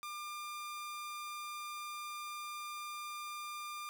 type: tone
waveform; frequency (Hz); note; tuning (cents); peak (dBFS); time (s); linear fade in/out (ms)
sawtooth; 1198; D6; +34; -38; 0.03-3.89; 0
effects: none

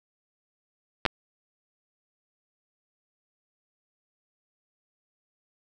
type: clicks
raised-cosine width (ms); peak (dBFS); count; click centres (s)
0.3; -6; 2; 1.053 / 1.062
effects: none

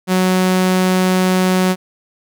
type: tone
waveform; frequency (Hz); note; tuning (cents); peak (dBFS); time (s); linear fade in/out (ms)
sawtooth; 185; F#3; 0; -8; 0.07-1.76; 50
effects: none

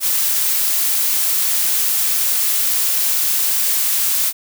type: noise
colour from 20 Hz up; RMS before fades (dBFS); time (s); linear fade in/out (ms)
blue; -17; 0-4.33; 50
effects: none

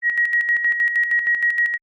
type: tone with tremolo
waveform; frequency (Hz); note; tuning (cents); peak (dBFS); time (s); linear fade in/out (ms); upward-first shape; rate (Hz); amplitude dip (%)
sine; 1900; A#6; +33; -14; 0.02-1.78; 50; square; 6.4; 55
effects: Opus 48 kbps

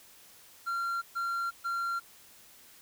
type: tone bursts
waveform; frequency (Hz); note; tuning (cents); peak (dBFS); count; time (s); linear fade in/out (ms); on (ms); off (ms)
triangle; 1377; F6; -25; -28; 3; 0.66-2; 20; 360; 130
effects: white hiss -56 dBFS RMS until 2.81 s

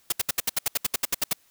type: noise bursts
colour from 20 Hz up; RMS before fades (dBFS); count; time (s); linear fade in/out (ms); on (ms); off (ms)
white; -23; 14; 0.1-1.332; 5; 23; 70
effects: white hiss -62 dBFS RMS until 1.5 s

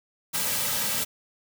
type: noise with comb filter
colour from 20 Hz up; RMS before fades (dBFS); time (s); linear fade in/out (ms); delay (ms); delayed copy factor
white; -27; 0.33-1.05; 20; 2.8; -0.7
effects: none

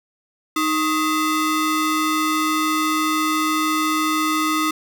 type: ring-modulated tone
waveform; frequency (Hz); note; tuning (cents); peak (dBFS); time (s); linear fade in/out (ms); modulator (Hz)
35% pulse; 782; G5; -4; -13; 0.56-4.71; 5; 471
effects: none

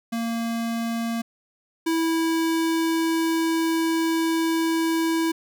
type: tone pair in turn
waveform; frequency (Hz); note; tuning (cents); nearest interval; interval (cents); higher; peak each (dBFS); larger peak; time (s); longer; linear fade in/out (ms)
square; 230.5 / 327.3; A#3 / E4; -19 / -12; tritone; 607; second; -25 / -21; second; 0.12-1.22 / 1.86-5.32; second; 10
effects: none

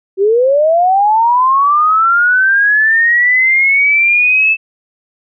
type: linear sweep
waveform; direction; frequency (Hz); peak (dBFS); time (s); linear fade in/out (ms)
sine; up; 374 to 2637; -7; 0.17-4.57; 50
effects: none

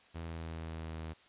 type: tone with pitch glide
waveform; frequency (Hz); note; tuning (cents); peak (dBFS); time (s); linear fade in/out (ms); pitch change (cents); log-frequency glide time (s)
sawtooth; 82.41 to 80.06; E2 to D#2; 0 to +50; -36; 0.14-1.14; 20; -50; 0.25-0.94
effects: white hiss -62 dBFS RMS until 1.28 s + resampled to 8000 Hz

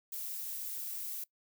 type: noise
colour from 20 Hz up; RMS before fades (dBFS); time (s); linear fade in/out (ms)
violet; -40; 0.12-1.24; 5
effects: noise-tail reverb RT60 0.1 s tail -21 dB re dry

